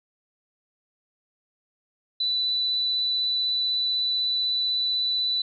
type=tone with vibrato; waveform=sine; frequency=3980 Hz; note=B7; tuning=13 cents sharp; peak=-22 dBFS; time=2.2-5.42 s; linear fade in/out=5 ms; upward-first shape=triangle; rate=16 Hz; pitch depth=13 cents each way; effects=none